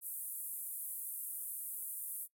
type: band-pass noise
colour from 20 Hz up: white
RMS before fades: -43 dBFS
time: 0.01-2.28 s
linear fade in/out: 50 ms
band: 9100 to 15000 Hz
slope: 48 dB/octave
effects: noise-tail reverb RT60 0.1 s tail -20 dB re dry